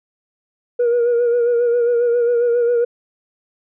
sine tone with vibrato, 477.1 Hz, A#4, 40 cents sharp, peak -11 dBFS, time 0.79-2.85 s, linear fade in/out 10 ms, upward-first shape sine, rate 7.4 Hz, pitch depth 38 cents each way, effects tanh soft clip ceiling -11 dBFS

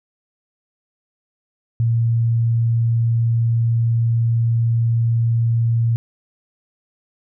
sine tone, 115.8 Hz, A#2, 11 cents flat, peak -14 dBFS, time 1.8-5.96 s, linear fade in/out 0 ms, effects none

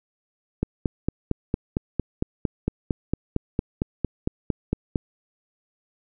click train, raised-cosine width 3 ms, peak -9 dBFS, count 20, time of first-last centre 0.63-4.958 s, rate 4.39 Hz, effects none

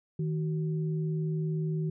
sine tone pair together, 157.67 / 375 Hz, D#3 / F#4, +23 / +23 cents, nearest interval octave + minor third, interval 1500 cents, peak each -28 / -38 dBFS, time 0.19-1.9 s, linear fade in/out 5 ms, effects none

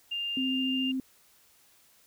sine tone, 2801 Hz, F7, 4 cents sharp, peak -30 dBFS, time 0.11-0.92 s, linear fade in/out 10 ms
sine tone with vibrato, 261.6 Hz, C4, in tune, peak -28 dBFS, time 0.37-1 s, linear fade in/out 2 ms, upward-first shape triangle, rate 14 Hz, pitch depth 12 cents each way
effects white hiss -62 dBFS RMS until 2.06 s

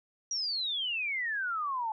sine exponential sweep, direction down, 5790 to 854 Hz, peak -30 dBFS, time 0.31-1.92 s, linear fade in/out 2 ms, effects none

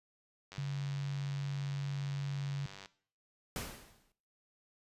click train, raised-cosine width 0.2 ms, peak -31 dBFS, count 229, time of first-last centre 0.52-2.858 s, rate 97.5 Hz
sine tone, 139.7 Hz, C#3, 14 cents sharp, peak -34 dBFS, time 0.58-2.66 s, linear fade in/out 2 ms
pink noise with exponential decay, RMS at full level -37 dBFS, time 3.56-4.12 s, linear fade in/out 1 ms, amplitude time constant 120 ms
effects noise-tail reverb RT60 0.5 s tail -17 dB re dry + resampled to 32000 Hz

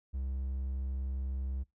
triangle tone, 66.1 Hz, C2, 18 cents sharp, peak -31 dBFS, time 0.13-1.64 s, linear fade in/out 20 ms, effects noise-tail reverb RT60 0.2 s tail -24 dB re dry

